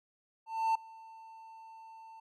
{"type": "tone with ADSR envelope", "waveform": "triangle", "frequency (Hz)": 895, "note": "A5", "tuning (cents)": 29, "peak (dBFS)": -23, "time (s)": [0.46, 2.2], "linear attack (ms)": 290, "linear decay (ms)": 5, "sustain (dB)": -24, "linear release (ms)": 6, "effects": []}